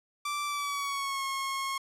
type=tone with pitch glide; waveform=sawtooth; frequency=1170 to 1085.4 Hz; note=D6 to C#6; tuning=-7 to -37 cents; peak=-27 dBFS; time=0.25-1.78 s; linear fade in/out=5 ms; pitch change=-130 cents; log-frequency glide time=0.45-1.24 s; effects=low-pass 12000 Hz 12 dB/octave